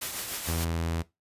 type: noise with tremolo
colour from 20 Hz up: white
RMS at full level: -32 dBFS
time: 0.01-0.65 s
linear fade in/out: 10 ms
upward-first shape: triangle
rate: 6.8 Hz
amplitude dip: 45%
type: tone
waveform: sawtooth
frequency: 83 Hz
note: E2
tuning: 12 cents sharp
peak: -24 dBFS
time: 0.47-1.03 s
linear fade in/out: 20 ms
effects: noise-tail reverb RT60 0.2 s tail -18 dB re dry + resampled to 32000 Hz